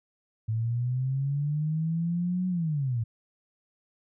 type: linear two-way sweep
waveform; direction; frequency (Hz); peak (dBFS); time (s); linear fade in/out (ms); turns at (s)
sine; up then down; 109.1 to 185 to 109.1; -25; 0.48-3.04; 10; 2.48
effects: none